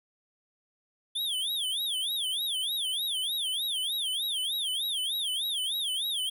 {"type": "tone with vibrato", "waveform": "square", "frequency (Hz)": 3397, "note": "G#7", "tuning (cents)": 38, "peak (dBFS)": -29, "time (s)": [1.15, 6.3], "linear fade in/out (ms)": 10, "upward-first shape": "sine", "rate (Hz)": 3.3, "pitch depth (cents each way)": 220, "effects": []}